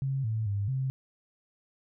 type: tone with pitch steps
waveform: sine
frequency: 135.3 / 110.3 / 100.7 / 132.3 Hz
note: C#3 / A2 / G2 / C3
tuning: -42 / +5 / +47 / +20 cents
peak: -27 dBFS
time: 0.02-0.9 s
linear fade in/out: 0 ms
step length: 220 ms
effects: none